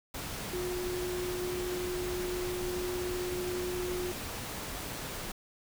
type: tone in noise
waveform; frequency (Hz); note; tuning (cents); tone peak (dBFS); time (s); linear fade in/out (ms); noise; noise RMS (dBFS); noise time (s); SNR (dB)
sine; 360.3; F#4; -46; -33; 0.53-4.12; 5; pink; -39; 0.14-5.32; +3
effects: none